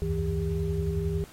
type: tone cluster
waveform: sine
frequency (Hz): 71 / 82.5 / 92.9 / 161 / 401.4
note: C#2 / E2 / F#2 / E3 / G4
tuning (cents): +42 / +2 / +7 / -41 / +41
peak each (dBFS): -31 / -37 / -33 / -30 / -32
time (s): 0.02-1.24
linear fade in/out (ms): 0
effects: pink hiss -52 dBFS RMS until 1.32 s + AAC 48 kbps